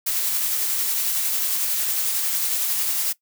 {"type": "noise with tremolo", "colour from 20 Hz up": "blue", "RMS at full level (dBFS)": -22, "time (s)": [0.06, 3.13], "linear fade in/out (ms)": 10, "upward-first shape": "sine", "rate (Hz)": 11, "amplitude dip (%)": 25, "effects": ["noise-tail reverb RT60 0.1 s tail -19 dB re dry"]}